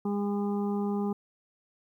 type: harmonic tone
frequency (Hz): 203.3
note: G#3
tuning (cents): -37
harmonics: 1 / 2 / 4 / 5 / 6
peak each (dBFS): -28 / -33 / -39 / -46 / -46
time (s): 0.05-1.13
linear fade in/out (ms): 5
effects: 11-bit